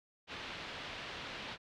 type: low-pass noise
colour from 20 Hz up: white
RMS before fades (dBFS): -45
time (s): 0.27-1.58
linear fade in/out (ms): 50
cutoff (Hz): 3700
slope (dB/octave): 24
effects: none